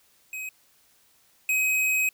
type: tone pair in turn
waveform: square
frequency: 2532 / 2532 Hz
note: D#7 / D#7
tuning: +30 / +30 cents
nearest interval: unison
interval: 0 cents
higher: neither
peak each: -33 / -22 dBFS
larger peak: second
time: 0.33-0.49 / 1.49-2.09 s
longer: second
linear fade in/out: 2 ms
effects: white hiss -62 dBFS RMS until 2.13 s